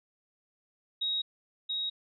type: tone with echo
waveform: sine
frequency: 3789 Hz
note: A#7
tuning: 27 cents sharp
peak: -28 dBFS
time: 1.01-1.22 s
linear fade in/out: 10 ms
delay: 680 ms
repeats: 1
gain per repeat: -2 dB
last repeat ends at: 1.9 s
effects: none